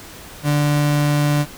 35% pulse tone, 146.83 Hz, D3, in tune, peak -13 dBFS, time 0.43-1.46 s, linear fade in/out 50 ms, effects pink hiss -38 dBFS RMS until 1.57 s

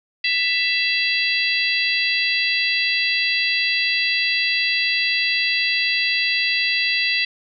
harmonic tone with a mistuned harmonic, 669 Hz, E5, 25 cents sharp, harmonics 3 / 4 / 5 / 6 / 7, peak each -23 / -21 / -27 / -27 / -25 dBFS, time 0.24-7.25 s, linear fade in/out 5 ms, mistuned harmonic 3, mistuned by -21 cents, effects none

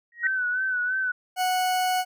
sine tone with exponential growth, 1888 Hz, A#6, 22 cents sharp, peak -18 dBFS, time 0.12-0.27 s, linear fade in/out 2 ms, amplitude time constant 31 ms
sine tone with vibrato, 1503 Hz, F#6, 27 cents sharp, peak -23 dBFS, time 0.23-1.12 s, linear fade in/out 10 ms, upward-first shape sine, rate 3 Hz, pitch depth 50 cents each way
40% pulse tone, 737 Hz, F#5, 7 cents flat, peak -21 dBFS, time 1.36-2.05 s, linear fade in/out 50 ms
effects none

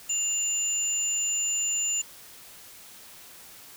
sine tone pair together, 2794 / 7040 Hz, F7 / A8, 0 / 0 cents, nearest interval octave + major third, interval 1600 cents, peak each -33 / -25 dBFS, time 0.09-2.02 s, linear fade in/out 10 ms, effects white hiss -48 dBFS RMS until 3.76 s

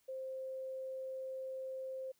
sine tone, 525 Hz, C5, 6 cents sharp, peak -40 dBFS, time 0.08-2.12 s, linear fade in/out 10 ms, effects white hiss -75 dBFS RMS until 2.19 s

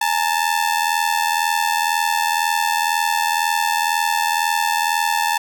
sawtooth ring-modulated tone, 880 Hz, A5, in tune, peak -10 dBFS, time 0.01-5.38 s, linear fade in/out 5 ms, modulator 41 Hz, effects none

